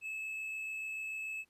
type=tone with amplitude modulation; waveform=triangle; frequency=2600 Hz; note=E7; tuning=24 cents flat; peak=-35 dBFS; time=0.01-1.45 s; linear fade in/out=50 ms; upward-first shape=sine; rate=66.9 Hz; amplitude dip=25%; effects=pink hiss -75 dBFS RMS until 1.49 s + resampled to 32000 Hz